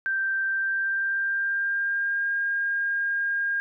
sine tone with pitch glide, 1568 to 1614.9 Hz, G6 to G#6, 0 to -49 cents, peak -23 dBFS, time 0.06-3.6 s, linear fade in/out 0 ms, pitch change +51 cents, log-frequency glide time 0.48-2.32 s, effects none

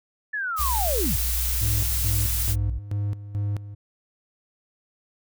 sine linear sweep, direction down, 1757 to 46.25 Hz, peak -25 dBFS, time 0.33-1.18 s, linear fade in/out 10 ms
blue noise, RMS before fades -27 dBFS, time 0.56-2.56 s, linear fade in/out 50 ms
sine tone with pitch glide, 61 to 60.37 Hz, B1 to B1, -21 to -39 cents, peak -25 dBFS, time 0.59-2.79 s, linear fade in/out 10 ms, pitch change -18 cents, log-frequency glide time 1.34-1.46 s
triangle tone with tremolo, 102.1 Hz, G#2, 29 cents flat, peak -21 dBFS, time 1.61-3.75 s, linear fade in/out 10 ms, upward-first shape square, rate 2.3 Hz, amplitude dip 75%
effects none

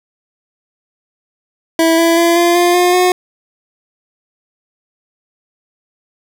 25% pulse tone with pitch steps, 327.9 / 333.4 / 339.1 / 344.8 / 350.6 / 356.5 / 362.6 Hz, E4 / E4 / E4 / F4 / F4 / F4 / F#4, -9 / +20 / +49 / -22 / +7 / +36 / -35 cents, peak -5 dBFS, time 1.79-3.12 s, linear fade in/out 2 ms, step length 190 ms, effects none

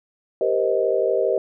sine chord, C minor seventh, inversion second, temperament just, 392.4 / 470.9 / 523.3 / 627.9 Hz, G4 / Bb4 / C5 / Eb5, +2 / +18 / 0 / +16 cents, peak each -23 dBFS, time 0.41-1.38 s, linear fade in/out 2 ms, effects none

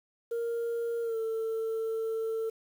sine tone with pitch glide, 466.2 to 447.2 Hz, A#4 to A4, 0 to +28 cents, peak -27 dBFS, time 0.31-2.5 s, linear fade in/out 10 ms, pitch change -72 cents, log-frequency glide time 1.02-1.18 s, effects tanh soft clip ceiling -28 dBFS + 9-bit

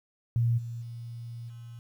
sine tone with level steps, 117.5 Hz, A#2, 14 cents sharp, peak -22 / -34 / -37 / -41 dBFS, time 0.36-1.79 s, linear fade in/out 0 ms, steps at 0.57 / 0.81 / 1.48 s, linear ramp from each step 20 ms, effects 10-bit

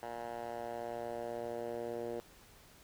10% pulse tone with band-pass filter sweep, 118 Hz, A#2, 22 cents sharp, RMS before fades -41 dBFS, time 0.03-2.2 s, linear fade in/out 0 ms, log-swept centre 870 to 450 Hz, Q 1.9, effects pink hiss -60 dBFS RMS until 2.83 s

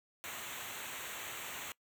pink noise with comb filter, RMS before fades -44 dBFS, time 0.24-1.72 s, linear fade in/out 0 ms, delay 0.2 ms, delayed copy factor -0.85, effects noise-tail reverb RT60 0.1 s tail -22 dB re dry + high-pass 60 Hz 12 dB/octave

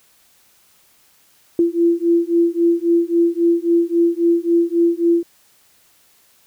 sine beating tone pair, 337.8 / 341.5 Hz, E4 / F4, +42 / -39 cents, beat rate 3.7 Hz, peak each -16 dBFS, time 1.59-5.23 s, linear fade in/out 2 ms, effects white hiss -55 dBFS RMS until 6.46 s

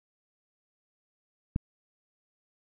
click, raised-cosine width 5 ms, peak -15 dBFS, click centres 1.561 s, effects none

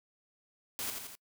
white noise with echo, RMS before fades -37 dBFS, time 0.79-0.9 s, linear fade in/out 0 ms, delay 84 ms, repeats 3, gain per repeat -4 dB, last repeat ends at 1.152 s, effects noise-tail reverb RT60 0.1 s tail -26 dB re dry

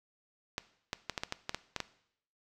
clicks, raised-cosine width 0.2 ms, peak -16 dBFS, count 10, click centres 0.581 / 0.931 / 1.097 / 1.178 / 1.235 / 1.324 / 1.494 / 1.546 / 1.763 / 1.803 s, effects noise-tail reverb RT60 0.7 s tail -17 dB re dry

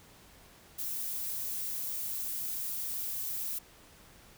violet noise, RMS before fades -36 dBFS, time 0.78-3.59 s, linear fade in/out 10 ms, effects pink hiss -57 dBFS RMS until 4.37 s

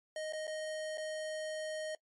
square tone with dropouts, 622.3 Hz, D#5, in tune, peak -38 dBFS, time 0.16-1.95 s, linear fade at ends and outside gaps 2 ms, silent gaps 0.325-0.333 / 0.47-0.477 / 0.974-0.98 s, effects noise-tail reverb RT60 0.1 s tail -22 dB re dry + MP3 48 kbps

